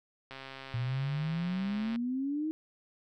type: click train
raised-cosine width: 0.3 ms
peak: -28 dBFS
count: 222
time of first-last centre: 0.31-1.959 s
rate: 134 Hz
type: exponential sweep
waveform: sine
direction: up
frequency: 116.54 to 319 Hz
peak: -30 dBFS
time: 0.74-2.51 s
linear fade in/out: 0 ms
effects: none